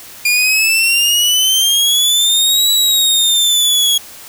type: exponential two-way sweep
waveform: sawtooth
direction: up then down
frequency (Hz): 2410 to 3918 to 3314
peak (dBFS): -7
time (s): 0.25-3.98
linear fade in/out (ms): 5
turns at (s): 2.71
effects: white hiss -35 dBFS RMS until 4.28 s